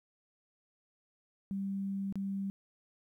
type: tone with dropouts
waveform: sine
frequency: 196 Hz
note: G3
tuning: in tune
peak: -33 dBFS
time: 1.51-2.5 s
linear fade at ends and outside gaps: 0 ms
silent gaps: 2.125-2.156 s
effects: 12-bit